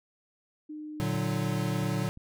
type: tone with pitch glide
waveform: sine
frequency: 304.1 to 301.5 Hz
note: D#4 to D4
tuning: -40 to +46 cents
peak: -37 dBFS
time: 0.69-2.04 s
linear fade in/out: 10 ms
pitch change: -14 cents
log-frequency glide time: 1.44-1.8 s
type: chord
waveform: square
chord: Bb augmented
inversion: none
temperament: equal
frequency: 116.54 / 146.83 / 185 Hz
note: Bb2 / D3 / F#3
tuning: 0 / 0 / 0 cents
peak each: -33 dBFS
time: 1-2.09 s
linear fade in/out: 0 ms
type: click train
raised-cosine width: 5 ms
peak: -36 dBFS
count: 4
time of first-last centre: 1.15-2.174 s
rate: 2.93 Hz
effects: none